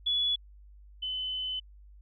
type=tone pair in turn; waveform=sine; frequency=3408 / 3028 Hz; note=G#7 / F#7; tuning=+44 / +39 cents; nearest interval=major second; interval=205 cents; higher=first; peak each=-25 / -31 dBFS; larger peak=first; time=0.06-0.36 / 1.02-1.6 s; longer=second; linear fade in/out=10 ms; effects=added 50 Hz sine -50 dBFS peak until 2.01 s